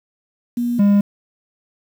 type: tone pair in turn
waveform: sine / triangle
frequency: 240 / 202.5 Hz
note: B3 / G#3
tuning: -49 / -43 cents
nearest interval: minor third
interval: 294 cents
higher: first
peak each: -17 / -8 dBFS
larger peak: second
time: 0.57-0.79 / 0.79-1.01 s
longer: neither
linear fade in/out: 5 ms
effects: 7-bit